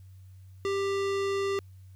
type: tone with low-pass filter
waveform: square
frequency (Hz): 394.6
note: G4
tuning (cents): +11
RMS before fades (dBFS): -29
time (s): 0.65-1.59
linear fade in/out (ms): 0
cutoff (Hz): 6100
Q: 0.68
effects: added 94 Hz sine -47 dBFS peak until 1.95 s + white hiss -70 dBFS RMS until 1.95 s